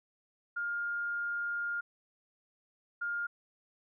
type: tone bursts at uneven times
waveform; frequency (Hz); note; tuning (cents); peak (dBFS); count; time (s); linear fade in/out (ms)
sine; 1411; F6; +17; -32; 2; 0.56-1.81 / 3.01-3.27; 10
effects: none